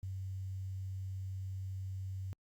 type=tone with quantisation; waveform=sine; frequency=95.1 Hz; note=F#2; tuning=48 cents sharp; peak=-38 dBFS; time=0.03-2.33 s; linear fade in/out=0 ms; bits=11; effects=Opus 48 kbps